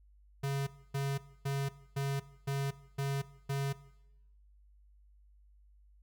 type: tone bursts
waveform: square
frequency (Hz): 138.59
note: C#3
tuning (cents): 0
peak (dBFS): -32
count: 7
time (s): 0.43-3.73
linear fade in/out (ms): 10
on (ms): 240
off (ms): 270
effects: noise-tail reverb RT60 0.9 s tail -18 dB re dry + added 50 Hz sine -59 dBFS peak until 6.02 s